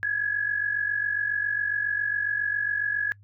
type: tone pair together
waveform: sine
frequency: 1648 / 1695.3 Hz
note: G#6 / G#6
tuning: -14 / +35 cents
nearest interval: unison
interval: 49 cents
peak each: -29 / -25 dBFS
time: 0.03-3.12 s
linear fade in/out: 0 ms
effects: noise-tail reverb RT60 0.1 s tail -25 dB re dry + added 101 Hz sine -50 dBFS peak until 3.23 s